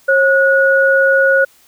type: tone pair together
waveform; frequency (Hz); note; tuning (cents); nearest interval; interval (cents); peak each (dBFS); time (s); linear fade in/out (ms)
sine; 541 / 1457.7; C#5 / F#6; -42 / -26; octave + perfect fourth; 1716; -11; 0.08-1.45; 10
effects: white hiss -50 dBFS RMS until 1.67 s